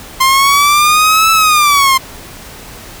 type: linear two-way sweep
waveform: sawtooth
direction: up then down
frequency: 1046.5 to 1318.5 to 1046.5 Hz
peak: -3 dBFS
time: 0.2-1.98 s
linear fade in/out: 10 ms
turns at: 1.31 s
effects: pink hiss -32 dBFS RMS until 3 s